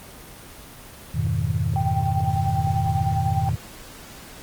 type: chord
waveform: sine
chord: F half-diminished seventh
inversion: none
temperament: equal with one note detuned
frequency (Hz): 87.31 / 103.83 / 123.04 / 155.56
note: F2 / Ab2 / Cb3 / Eb3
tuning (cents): 0 / 0 / -6 / 0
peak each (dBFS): -26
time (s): 1.14-3.56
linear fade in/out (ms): 10
type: click train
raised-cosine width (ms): 2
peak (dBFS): -26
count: 4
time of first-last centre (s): 1.27-2.672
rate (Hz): 2.14
type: tone with tremolo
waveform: sine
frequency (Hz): 783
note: G5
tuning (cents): -2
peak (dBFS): -22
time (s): 1.76-3.49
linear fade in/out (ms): 0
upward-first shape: sine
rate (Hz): 10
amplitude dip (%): 60
effects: pink hiss -42 dBFS RMS until 4.42 s + Opus 24 kbps